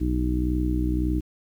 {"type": "harmonic tone", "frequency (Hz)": 61.74, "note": "B1", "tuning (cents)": 0, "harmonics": [1, 2, 3, 4, 5, 6], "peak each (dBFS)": [-24, -32, -32, -35, -26, -38], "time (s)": [0, 1.21], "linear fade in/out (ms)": 20, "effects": ["9-bit"]}